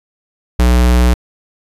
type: tone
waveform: square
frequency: 61 Hz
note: B1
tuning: 21 cents flat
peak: -8 dBFS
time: 0.59-1.14 s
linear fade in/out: 5 ms
effects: resampled to 32000 Hz